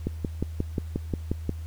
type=click train; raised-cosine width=3 ms; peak=-13 dBFS; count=9; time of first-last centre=0.07-1.493 s; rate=5.62 Hz; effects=added 80 Hz sine -33 dBFS peak until 1.66 s + pink hiss -55 dBFS RMS until 1.66 s